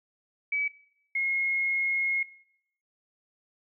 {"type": "tone pair in turn", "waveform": "sine", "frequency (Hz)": [2286, 2158], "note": ["D7", "C#7"], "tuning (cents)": [-47, -47], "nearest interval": "minor second", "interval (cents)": 100, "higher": "first", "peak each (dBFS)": -25, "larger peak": "neither", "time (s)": [[0.52, 0.68], [1.15, 2.23]], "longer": "second", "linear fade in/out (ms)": 5, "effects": ["noise-tail reverb RT60 0.7 s tail -19 dB re dry"]}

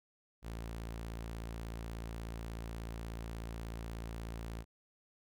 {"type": "tone", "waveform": "sawtooth", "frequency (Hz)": 56.5, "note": "A1", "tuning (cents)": 47, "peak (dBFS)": -37, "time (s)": [0.42, 4.65], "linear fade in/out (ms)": 50, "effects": []}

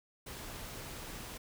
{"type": "noise", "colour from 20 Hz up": "pink", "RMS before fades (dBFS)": -45, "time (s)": [0.26, 1.38], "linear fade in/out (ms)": 10, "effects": []}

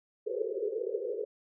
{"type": "band-pass noise", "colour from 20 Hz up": "pink", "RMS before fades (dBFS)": -34, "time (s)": [0.26, 1.25], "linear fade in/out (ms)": 10, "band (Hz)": [380, 520], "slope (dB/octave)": 96, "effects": []}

